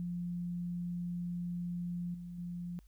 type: tone with level steps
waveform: sine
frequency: 175 Hz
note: F3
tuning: 4 cents sharp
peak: -35 / -42 / -38 dBFS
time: 0-2.79 s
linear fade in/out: 0 ms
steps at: 2.14 / 2.38 s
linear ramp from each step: 5 ms
effects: added 50 Hz sine -57 dBFS peak until 2.87 s + white hiss -75 dBFS RMS until 2.87 s